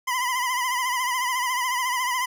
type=tone with vibrato; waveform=25% pulse; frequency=1004 Hz; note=B5; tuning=28 cents sharp; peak=-19 dBFS; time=0.07-2.26 s; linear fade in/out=10 ms; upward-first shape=sine; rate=14 Hz; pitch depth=69 cents each way; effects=none